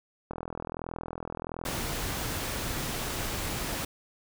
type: click train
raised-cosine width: 1 ms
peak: -21 dBFS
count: 58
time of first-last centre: 0.31-1.687 s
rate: 41.4 Hz
type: noise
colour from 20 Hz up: pink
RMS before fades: -33 dBFS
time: 1.65-3.85 s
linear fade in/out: 5 ms
effects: none